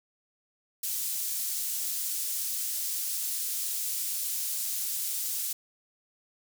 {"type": "high-pass noise", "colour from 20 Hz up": "pink", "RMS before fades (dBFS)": -32, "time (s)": [0.83, 5.53], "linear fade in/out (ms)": 5, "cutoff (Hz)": 7700, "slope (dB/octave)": 12, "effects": []}